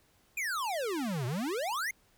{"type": "exponential two-way sweep", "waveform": "square", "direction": "down then up", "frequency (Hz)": [2496, 116.54, 2189], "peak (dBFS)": -32, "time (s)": [0.37, 1.91], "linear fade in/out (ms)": 5, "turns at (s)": 1.26, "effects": ["pink hiss -67 dBFS RMS until 2.17 s"]}